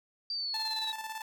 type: exponential sweep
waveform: sine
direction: down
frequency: 4699 to 3840 Hz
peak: -32 dBFS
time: 0.3-0.92 s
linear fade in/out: 2 ms
type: tone with tremolo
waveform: sawtooth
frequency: 880 Hz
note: A5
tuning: in tune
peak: -32 dBFS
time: 0.54-1.22 s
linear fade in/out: 2 ms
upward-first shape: square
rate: 18 Hz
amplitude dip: 50%
effects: none